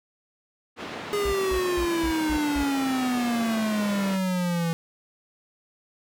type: band-pass noise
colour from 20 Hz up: pink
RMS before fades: -36 dBFS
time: 0.76-4.19 s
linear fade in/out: 50 ms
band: 210 to 3100 Hz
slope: 12 dB/octave
type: exponential sweep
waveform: square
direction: down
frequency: 415.3 to 164.81 Hz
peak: -24 dBFS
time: 1.13-4.73 s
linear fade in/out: 0 ms
type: tone bursts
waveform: triangle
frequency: 59.1 Hz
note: A#1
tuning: 24 cents sharp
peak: -27 dBFS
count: 6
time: 1.25-2.636 s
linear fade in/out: 5 ms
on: 81 ms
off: 180 ms
effects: none